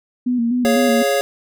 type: tone with vibrato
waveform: sine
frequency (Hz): 240.4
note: B3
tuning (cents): -46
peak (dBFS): -15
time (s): 0.26-1.03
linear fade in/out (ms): 10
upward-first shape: square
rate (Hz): 4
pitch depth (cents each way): 53
type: chord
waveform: square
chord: Db major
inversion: second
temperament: equal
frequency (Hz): 415.3 / 554.4 / 698.5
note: Ab4 / Db5 / F5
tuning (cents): 0 / 0 / 0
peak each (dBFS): -22 / -18 / -23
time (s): 0.65-1.21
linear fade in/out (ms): 0
effects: none